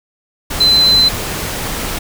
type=tone in noise; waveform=sine; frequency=4054 Hz; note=B7; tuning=45 cents sharp; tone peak=-7 dBFS; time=0.6-1.09 s; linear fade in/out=10 ms; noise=pink; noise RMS=-21 dBFS; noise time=0.5-1.99 s; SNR=+11 dB; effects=none